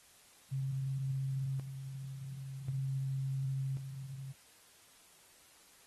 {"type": "tone with tremolo", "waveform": "sine", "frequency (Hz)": 134.5, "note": "C3", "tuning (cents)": 48, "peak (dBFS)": -33, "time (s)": [0.51, 4.33], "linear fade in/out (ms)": 20, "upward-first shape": "square", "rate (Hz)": 0.46, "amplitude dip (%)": 60, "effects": ["white hiss -62 dBFS RMS until 5.86 s", "AAC 32 kbps"]}